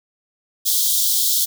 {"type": "high-pass noise", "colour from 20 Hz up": "white", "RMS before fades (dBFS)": -18, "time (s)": [0.65, 1.46], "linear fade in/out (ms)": 20, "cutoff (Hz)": 3200, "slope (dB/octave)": 96, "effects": []}